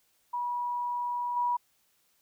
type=tone with level steps; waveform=sine; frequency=970 Hz; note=B5; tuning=31 cents flat; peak=-29 / -25 dBFS; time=0.33-1.57 s; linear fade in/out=10 ms; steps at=1.36 s; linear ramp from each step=10 ms; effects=white hiss -70 dBFS RMS until 2.21 s